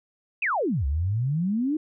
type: exponential two-way sweep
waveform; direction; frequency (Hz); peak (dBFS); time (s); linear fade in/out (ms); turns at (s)
sine; down then up; 2743 to 65.41 to 320.5; -22; 0.42-1.77; 5; 0.86
effects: none